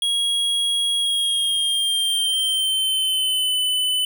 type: tone with pitch glide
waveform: square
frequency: 3300 to 3009 Hz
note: G#7 to F#7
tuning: -12 to +28 cents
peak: -19 dBFS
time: 0.02-4.05 s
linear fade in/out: 2 ms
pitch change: -160 cents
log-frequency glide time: 1.01-3.56 s
effects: none